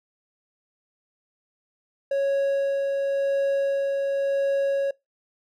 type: tone with tremolo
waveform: triangle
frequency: 553 Hz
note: C#5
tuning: 4 cents flat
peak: -18 dBFS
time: 2.11-4.91 s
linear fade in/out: 5 ms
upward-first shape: sine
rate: 0.93 Hz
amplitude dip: 25%
effects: noise-tail reverb RT60 0.2 s tail -23 dB re dry